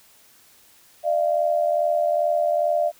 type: tone pair together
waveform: sine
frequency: 602 / 684.4 Hz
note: D5 / F5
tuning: +43 / -35 cents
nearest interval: major second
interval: 222 cents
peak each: -21 dBFS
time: 1.03-2.92 s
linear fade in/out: 50 ms
effects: white hiss -54 dBFS RMS until 2.99 s